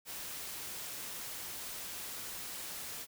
white noise, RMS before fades -43 dBFS, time 0.05-3.07 s, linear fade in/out 50 ms, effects none

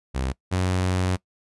sawtooth tone pair in turn, 65.41 / 92 Hz, C2 / F#2, 0 / -9 cents, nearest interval tritone, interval 591 cents, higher second, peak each -20 / -17 dBFS, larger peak second, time 0.14-0.33 / 0.51-1.17 s, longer second, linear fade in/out 20 ms, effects noise-tail reverb RT60 0.1 s tail -22 dB re dry + resampled to 24000 Hz

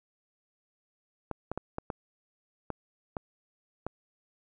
clicks, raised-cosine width 1 ms, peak -19 dBFS, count 8, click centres 1.313 / 1.516 / 1.576 / 1.784 / 1.902 / 2.703 / 3.168 / 3.866 s, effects none

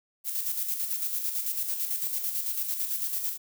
violet noise with tremolo, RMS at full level -29 dBFS, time 0.24-3.38 s, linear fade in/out 50 ms, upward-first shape square, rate 9 Hz, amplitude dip 45%, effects none

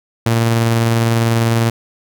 sawtooth tone with tremolo, 115.2 Hz, A#2, 20 cents flat, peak -7 dBFS, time 0.26-1.7 s, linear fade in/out 5 ms, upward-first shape sine, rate 20 Hz, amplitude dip 25%, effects none

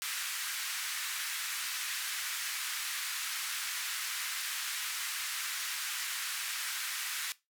pink band-pass noise, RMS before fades -37 dBFS, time 0.02-7.32 s, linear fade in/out 0 ms, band 1400 to 15000 Hz, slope 24 dB/octave, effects noise-tail reverb RT60 0.2 s tail -18 dB re dry

